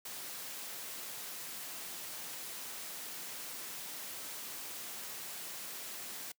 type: noise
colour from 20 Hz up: white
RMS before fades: -44 dBFS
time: 0.05-6.32 s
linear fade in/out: 5 ms
effects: noise-tail reverb RT60 0.1 s tail -24 dB re dry + high-pass 150 Hz 12 dB/octave